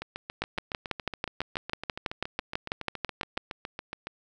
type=two click trains; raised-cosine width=0.3 ms; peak=-19 / -12 dBFS; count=30 / 19; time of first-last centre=0.02-4.07 / 0.42-3.376 s; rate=7.16 / 6.09 Hz; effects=none